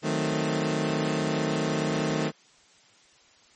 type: chord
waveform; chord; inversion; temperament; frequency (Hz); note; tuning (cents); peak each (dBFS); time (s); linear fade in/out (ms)
20% pulse; D# diminished seventh; none; equal; 155.56 / 185 / 220 / 261.6; D#3 / F#3 / A3 / C4; 0 / 0 / 0 / 0; -23 / -29 / -25 / -28; 0.02-2.32; 50
effects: white hiss -58 dBFS RMS until 3.55 s + MP3 32 kbps